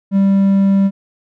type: tone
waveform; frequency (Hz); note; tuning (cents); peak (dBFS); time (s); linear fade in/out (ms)
triangle; 196; G3; 0; -7; 0.11-0.91; 50
effects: none